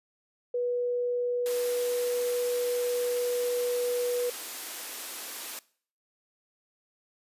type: tone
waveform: sine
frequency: 488.3 Hz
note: B4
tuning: 20 cents flat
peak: -26 dBFS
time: 0.54-4.3 s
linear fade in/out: 5 ms
type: high-pass noise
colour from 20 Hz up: white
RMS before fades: -38 dBFS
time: 1.46-5.59 s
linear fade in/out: 0 ms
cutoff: 240 Hz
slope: 48 dB/octave
effects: noise-tail reverb RT60 0.5 s tail -21 dB re dry + resampled to 32000 Hz